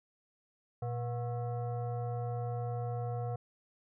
sine tone with frequency modulation, 118.3 Hz, A#2, 26 cents sharp, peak -33 dBFS, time 0.82-3.36 s, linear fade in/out 5 ms, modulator 603 Hz, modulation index 0.82, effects none

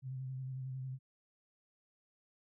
sine tone with vibrato, 130.81 Hz, C3, in tune, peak -39 dBFS, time 0.02-0.99 s, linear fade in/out 50 ms, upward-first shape square, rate 11 Hz, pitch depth 24 cents each way, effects none

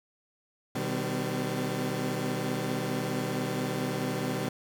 20% pulse tone cluster, 125.2 / 155.2 / 195.4 / 254.9 Hz, B2 / D#3 / G3 / C4, +24 / -4 / -5 / -45 cents, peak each -30 dBFS, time 0.75-4.49 s, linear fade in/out 5 ms, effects none

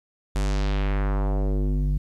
square tone with low-pass filter sweep, 49.42 Hz, G1, 15 cents sharp, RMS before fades -23 dBFS, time 0.35-1.98 s, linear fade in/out 10 ms, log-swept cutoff 9900 to 140 Hz, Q 1.5, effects 10-bit

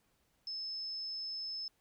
sine tone, 5230 Hz, E8, 15 cents flat, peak -38 dBFS, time 0.47-1.68 s, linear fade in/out 2 ms, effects pink hiss -75 dBFS RMS until 1.8 s

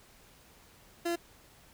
30% pulse tone, 341.8 Hz, F4, 37 cents flat, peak -27 dBFS, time 1.05-1.16 s, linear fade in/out 10 ms, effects pink hiss -59 dBFS RMS until 1.73 s

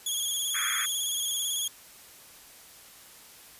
15% pulse tone with vibrato, 3322 Hz, G#7, in tune, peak -21 dBFS, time 0.06-1.68 s, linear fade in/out 5 ms, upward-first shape square, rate 18 Hz, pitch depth 39 cents each way
pink band-pass noise, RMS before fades -33 dBFS, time 0.54-0.86 s, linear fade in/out 10 ms, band 1200 to 2400 Hz, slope 96 dB/octave
effects white hiss -51 dBFS RMS until 3.59 s + resampled to 32000 Hz

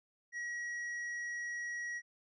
sine tone with hard clipping, 1910 Hz, A#6, 42 cents sharp, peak -39 dBFS, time 0.32-2.02 s, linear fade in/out 50 ms, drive 5 dB, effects resampled to 24000 Hz

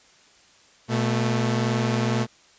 sawtooth tone pair together, 121.07 / 220 Hz, B2 / A3, -34 / 0 cents, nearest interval minor seventh, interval 1034 cents, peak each -19 / -21 dBFS, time 0.88-2.27 s, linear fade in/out 50 ms, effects white hiss -55 dBFS RMS until 2.58 s + resampled to 16000 Hz

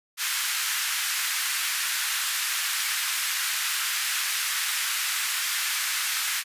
pink high-pass noise, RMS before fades -27 dBFS, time 0.17-6.44 s, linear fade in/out 50 ms, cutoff 1400 Hz, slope 24 dB/octave, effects resampled to 32000 Hz

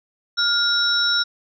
sine tone cluster, 1413 / 3842 / 5430 Hz, F6 / B7 / F8, +20 / -48 / -50 cents, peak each -21 dBFS, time 0.37-1.24 s, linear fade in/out 20 ms, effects none

